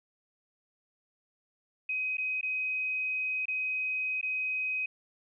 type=tone with dropouts; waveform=sine; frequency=2520 Hz; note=D#7; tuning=21 cents sharp; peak=-29 dBFS; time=1.89-4.86 s; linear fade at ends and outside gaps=5 ms; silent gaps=2.171-2.181 / 2.412-2.429 / 3.456-3.481 / 4.213-4.228 s; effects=none